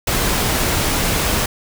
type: noise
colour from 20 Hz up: pink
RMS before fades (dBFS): -18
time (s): 0.07-1.46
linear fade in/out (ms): 5
effects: none